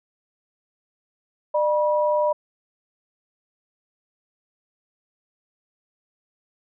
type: tone pair together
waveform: sine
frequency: 600.8 / 969 Hz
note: D5 / B5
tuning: +39 / -33 cents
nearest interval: minor sixth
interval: 828 cents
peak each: -19 / -23 dBFS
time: 1.54-2.33 s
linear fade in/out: 10 ms
effects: none